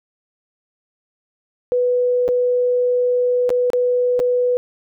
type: tone with dropouts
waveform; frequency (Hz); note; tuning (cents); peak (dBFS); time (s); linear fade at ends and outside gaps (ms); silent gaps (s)
sine; 493.9; B4; 0; -14; 1.72-4.57; 0; 2.28-2.288 / 3.493-3.503 / 3.702-3.733 / 4.193-4.2
effects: none